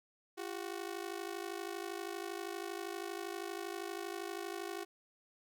sawtooth ring-modulated tone, 370 Hz, F#4, in tune, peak -33 dBFS, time 0.37-4.85 s, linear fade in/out 20 ms, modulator 26.3 Hz, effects none

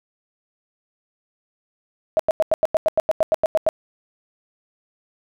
sine tone bursts, 634 Hz, D#5, 32 cents sharp, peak -13 dBFS, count 14, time 2.17-3.689 s, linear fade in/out 0 ms, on 24 ms, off 91 ms, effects none

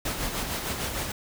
pink noise with tremolo, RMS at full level -29 dBFS, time 0.05-1.12 s, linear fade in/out 5 ms, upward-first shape sine, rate 6.6 Hz, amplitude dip 45%, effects none

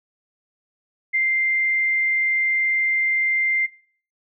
sine tone, 2093 Hz, C7, in tune, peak -17 dBFS, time 1.13-3.67 s, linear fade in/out 20 ms, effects noise-tail reverb RT60 0.5 s tail -22 dB re dry

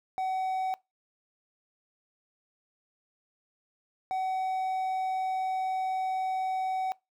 triangle tone pair in turn, 754 / 754 Hz, F#5 / F#5, +32 / +32 cents, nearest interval unison, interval 0 cents, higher neither, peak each -26 dBFS, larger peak neither, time 0.18-0.74 / 4.11-6.92 s, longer second, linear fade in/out 0 ms, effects noise-tail reverb RT60 0.2 s tail -22 dB re dry

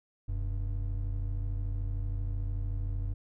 triangle tone pair together, 42.76 / 96 Hz, F1 / G2, -36 / -36 cents, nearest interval octave + major second, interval 1400 cents, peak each -30 / -32 dBFS, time 0.28-3.14 s, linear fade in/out 10 ms, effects none

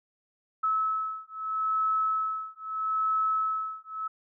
sine beating tone pair, 1297 / 1297.78 Hz, E6 / E6, -28 / -27 cents, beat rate 0.78 Hz, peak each -29 dBFS, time 0.63-4.08 s, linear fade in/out 10 ms, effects none

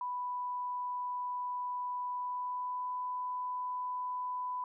sine tone with pitch glide, 990 to 997.5 Hz, B5 to B5, +4 to +17 cents, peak -34 dBFS, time 0.01-4.64 s, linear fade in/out 2 ms, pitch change +13 cents, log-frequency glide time 2.12-2.9 s, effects none

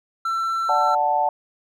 triangle tone, 1342 Hz, E6, 31 cents sharp, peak -19 dBFS, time 0.25-0.95 s, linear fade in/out 5 ms
sine chord, D major, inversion none, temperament equal, 587.3 / 740 / 880 Hz, D5 / F#5 / A5, 0 / 0 / 0 cents, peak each -26 / -21 / -20 dBFS, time 0.69-1.29 s, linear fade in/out 2 ms
effects none

